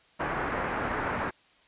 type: low-pass noise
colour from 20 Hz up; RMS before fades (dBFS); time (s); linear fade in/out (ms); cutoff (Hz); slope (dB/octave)
white; -31; 0.19-1.31; 20; 1700; 24
effects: white hiss -61 dBFS RMS until 1.67 s + resampled to 8000 Hz